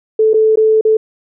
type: tone with dropouts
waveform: sine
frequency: 437.3 Hz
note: A4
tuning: 11 cents flat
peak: -7 dBFS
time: 0.19-0.97 s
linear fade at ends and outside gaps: 5 ms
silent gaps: 0.334-0.341 / 0.558-0.572 / 0.811-0.85 s
effects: none